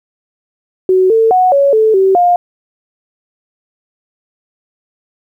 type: tone with pitch steps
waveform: sine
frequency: 373.2 / 448.7 / 737 / 559 / 437.9 / 383.4 / 707 Hz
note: F#4 / A4 / F#5 / C#5 / A4 / G4 / F5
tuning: +15 / +34 / -7 / +14 / -8 / -38 / +21 cents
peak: -6 dBFS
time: 0.89-2.36 s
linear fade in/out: 2 ms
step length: 210 ms
effects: 8-bit